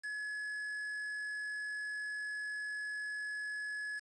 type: tone with quantisation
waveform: triangle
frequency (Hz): 1698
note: G#6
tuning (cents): +38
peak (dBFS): -36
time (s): 0.03-4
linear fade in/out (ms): 20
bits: 8
effects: resampled to 24000 Hz